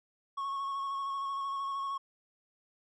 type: tone with vibrato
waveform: triangle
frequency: 1100 Hz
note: C#6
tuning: 14 cents flat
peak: -31 dBFS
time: 0.37-1.98 s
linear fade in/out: 10 ms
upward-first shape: square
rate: 13 Hz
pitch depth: 18 cents each way
effects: resampled to 22050 Hz